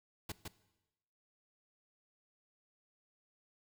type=noise with echo; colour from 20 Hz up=pink; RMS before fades=-41 dBFS; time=0.29-0.32 s; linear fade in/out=5 ms; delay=160 ms; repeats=1; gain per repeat=-3 dB; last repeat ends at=0.48 s; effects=noise-tail reverb RT60 1.0 s tail -18 dB re dry